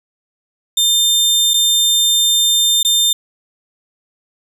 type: tone with dropouts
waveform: sawtooth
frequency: 3600 Hz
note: A7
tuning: 39 cents sharp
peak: -8 dBFS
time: 0.77-3.13 s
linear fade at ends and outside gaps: 5 ms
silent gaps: 1.536-1.54 / 2.83-2.848 s
effects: none